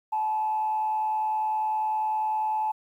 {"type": "tone with frequency modulation", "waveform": "sine", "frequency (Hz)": 865, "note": "A5", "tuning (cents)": -30, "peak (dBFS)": -23, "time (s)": [0.12, 2.72], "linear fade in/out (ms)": 10, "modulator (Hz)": 110, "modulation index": 0.3, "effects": ["tanh soft clip ceiling -19 dBFS", "10-bit"]}